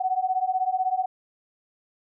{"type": "beating tone pair", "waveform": "sine", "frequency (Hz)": [740, 756], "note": ["F#5", "F#5"], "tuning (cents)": [0, 37], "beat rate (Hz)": 16, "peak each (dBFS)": -25, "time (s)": [0, 1.06], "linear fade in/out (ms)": 10, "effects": []}